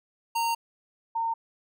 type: tone pair in turn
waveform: square / sine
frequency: 924 / 913.4 Hz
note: A#5 / A#5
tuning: -16 / -36 cents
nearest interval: unison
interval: 20 cents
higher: first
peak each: -25 dBFS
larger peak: neither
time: 0.35-0.55 / 1.15-1.34 s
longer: first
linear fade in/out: 10 ms
effects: none